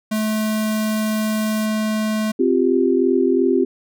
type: tone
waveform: square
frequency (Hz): 216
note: A3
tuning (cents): -32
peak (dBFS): -19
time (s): 0.11-2.32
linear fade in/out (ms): 10
type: band-pass noise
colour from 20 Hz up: white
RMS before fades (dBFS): -37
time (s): 0.14-1.66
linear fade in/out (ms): 5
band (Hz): 4500 to 16000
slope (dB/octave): 12
type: chord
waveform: sine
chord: C suspended fourth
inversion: none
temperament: equal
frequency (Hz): 261.6 / 349.2 / 392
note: C4 / F4 / G4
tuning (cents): 0 / 0 / 0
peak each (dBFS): -18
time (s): 2.39-3.65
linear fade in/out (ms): 10
effects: none